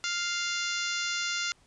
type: harmonic tone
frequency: 698.5 Hz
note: F5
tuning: in tune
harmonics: 2 / 3 / 4 / 5 / 6 / 7 / 8 / 9 / 10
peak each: -34 / -36 / -37 / -38 / -39 / -39 / -40 / -41 / -41 dBFS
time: 0.04-1.52 s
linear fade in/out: 0 ms
effects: pink hiss -63 dBFS RMS until 1.66 s + resampled to 22050 Hz